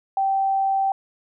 sine tone, 778 Hz, G5, 13 cents flat, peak -18 dBFS, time 0.17-0.92 s, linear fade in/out 2 ms, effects none

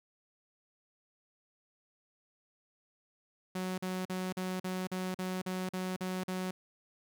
sawtooth tone bursts, 185 Hz, F#3, in tune, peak -30 dBFS, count 11, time 3.55-6.51 s, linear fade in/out 5 ms, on 230 ms, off 43 ms, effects none

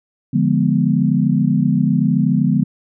sine chord, D diminished seventh, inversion none, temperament equal, 146.83 / 174.61 / 207.7 / 246.9 Hz, D3 / F3 / Ab3 / Cb4, 0 / 0 / 0 / 0 cents, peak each -18 dBFS, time 0.33-2.64 s, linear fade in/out 10 ms, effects none

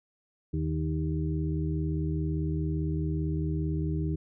harmonic tone with a mistuned harmonic, 77.78 Hz, D#2, in tune, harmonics 1 / 2 / 4 / 5, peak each -31 / -30 / -34 / -40 dBFS, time 0.53-4.16 s, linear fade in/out 10 ms, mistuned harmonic 5, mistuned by +31 cents, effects none

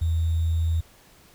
sine tone with sample-and-hold, 82.1 Hz, E2, 6 cents flat, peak -20 dBFS, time 0.01-0.81 s, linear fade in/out 10 ms, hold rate 3675 Hz, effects pink hiss -54 dBFS RMS until 1.34 s

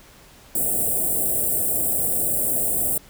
white band-stop noise, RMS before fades -22 dBFS, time 0.55-2.98 s, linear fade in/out 5 ms, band 740 to 7800 Hz, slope 96 dB/octave, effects pink hiss -49 dBFS RMS until 3.09 s

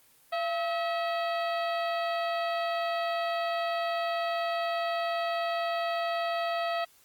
harmonic tone with a mistuned harmonic, 645 Hz, E5, 38 cents flat, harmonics 1 / 2 / 3 / 4 / 5 / 6 / 7, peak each -29 / -35 / -39 / -41 / -43 / -45 / -46 dBFS, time 0.32-6.85 s, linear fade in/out 10 ms, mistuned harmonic 1, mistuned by +94 cents, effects white hiss -61 dBFS RMS until 7.04 s + Opus 24 kbps

